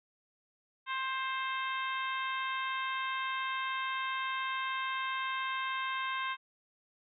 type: harmonic tone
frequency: 527 Hz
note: C5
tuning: 12 cents sharp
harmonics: 2 / 3 / 4 / 5 / 6 / 7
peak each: -35 / -39 / -41 / -43 / -45 / -46 dBFS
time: 0.86-6.37 s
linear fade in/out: 50 ms
effects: none